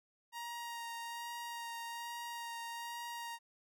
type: tone with vibrato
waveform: sawtooth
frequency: 938 Hz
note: A#5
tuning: 11 cents sharp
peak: -38 dBFS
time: 0.32-3.39 s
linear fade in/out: 50 ms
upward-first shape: sine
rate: 1.2 Hz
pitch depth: 13 cents each way
effects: none